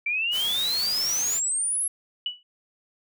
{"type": "exponential sweep", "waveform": "sine", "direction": "up", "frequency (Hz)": [2317, 11220], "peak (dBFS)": -23, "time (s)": [0.06, 1.88], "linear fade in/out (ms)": 5}
{"type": "noise", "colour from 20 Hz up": "white", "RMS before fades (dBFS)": -34, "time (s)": [0.31, 1.41], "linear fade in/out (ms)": 50}
{"type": "tone with exponential decay", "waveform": "sine", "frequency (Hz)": 2950, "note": "F#7", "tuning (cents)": -6, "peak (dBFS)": -22, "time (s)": [2.26, 2.43], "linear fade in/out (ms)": 2, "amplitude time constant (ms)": 35}
{"effects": []}